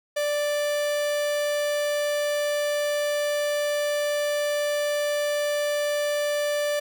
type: tone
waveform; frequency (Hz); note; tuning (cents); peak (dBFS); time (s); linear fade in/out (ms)
45% pulse; 587.3; D5; 0; -23; 0.16-6.8; 10
effects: none